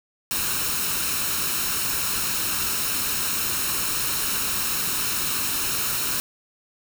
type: noise with comb filter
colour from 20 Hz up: white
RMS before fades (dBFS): -25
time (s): 0.31-6.2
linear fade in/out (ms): 0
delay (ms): 0.74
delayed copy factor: +0.55
effects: none